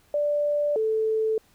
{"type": "tone pair in turn", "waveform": "sine", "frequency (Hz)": [587, 439.1], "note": ["D5", "A4"], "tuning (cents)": [-1, -4], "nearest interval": "perfect fourth", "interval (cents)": 503, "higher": "first", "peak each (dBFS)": -21, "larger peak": "neither", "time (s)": [[0.14, 0.76], [0.76, 1.38]], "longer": "neither", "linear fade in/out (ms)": 2, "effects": ["pink hiss -61 dBFS RMS until 1.54 s"]}